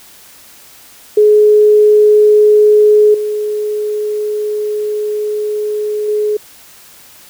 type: tone with level steps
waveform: sine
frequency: 421.9 Hz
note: G#4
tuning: 27 cents sharp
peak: -4 / -14 / -11 dBFS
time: 1.17-6.37 s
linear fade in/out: 5 ms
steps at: 3.14 / 6.08 s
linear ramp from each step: 5 ms
effects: white hiss -40 dBFS RMS until 7.29 s